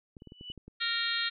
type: clicks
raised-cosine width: 3 ms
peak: -34 dBFS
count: 8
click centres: 0.168 / 0.221 / 0.273 / 0.321 / 0.411 / 0.501 / 0.577 / 0.68 s
type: tone with exponential growth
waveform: sine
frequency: 2964 Hz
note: F#7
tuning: 2 cents sharp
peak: -36 dBFS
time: 0.2-0.52 s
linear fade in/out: 2 ms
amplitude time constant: 68 ms
type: harmonic tone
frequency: 463.9 Hz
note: A#4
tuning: 8 cents flat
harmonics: 3 / 4 / 5 / 6 / 7 / 8 / 9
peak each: -36 / -35 / -40 / -41 / -37 / -35 / -35 dBFS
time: 0.8-1.3 s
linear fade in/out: 20 ms
effects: none